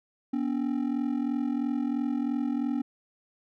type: ring-modulated tone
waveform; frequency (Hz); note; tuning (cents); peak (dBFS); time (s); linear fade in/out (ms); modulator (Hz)
triangle; 264.7; C4; +20; -21; 0.33-2.82; 5; 21.5
effects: none